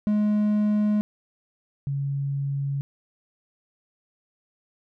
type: tone pair in turn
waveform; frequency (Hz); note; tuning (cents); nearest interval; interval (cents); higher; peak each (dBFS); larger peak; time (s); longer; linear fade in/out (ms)
triangle / sine; 209.9 / 139.49; G#3 / C#3; +19 / +11; perfect fifth; 708; first; -17 / -24; first; 0.07-1.01 / 1.87-2.81; neither; 0
effects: none